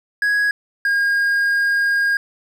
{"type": "tone pair in turn", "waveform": "triangle", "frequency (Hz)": [1661.2, 1624.2], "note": ["G#6", "G#6"], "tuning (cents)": [0, -39], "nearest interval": "unison", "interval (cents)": 39, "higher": "first", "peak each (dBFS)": -13, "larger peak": "neither", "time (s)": [[0.22, 0.51], [0.85, 2.17]], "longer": "second", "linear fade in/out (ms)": 2, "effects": []}